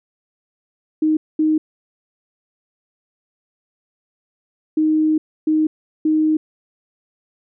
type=tone bursts at uneven times; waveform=sine; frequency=311.1 Hz; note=D#4; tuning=in tune; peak=-13 dBFS; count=5; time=1.02-1.17 / 1.39-1.58 / 4.77-5.18 / 5.47-5.67 / 6.05-6.37 s; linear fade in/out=5 ms; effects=none